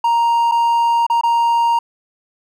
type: tone with dropouts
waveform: triangle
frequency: 934 Hz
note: A#5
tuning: 3 cents sharp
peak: -10 dBFS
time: 0.04-1.79 s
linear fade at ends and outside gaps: 5 ms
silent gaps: 0.514-0.519 / 1.066-1.099 / 1.212-1.234 s
effects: none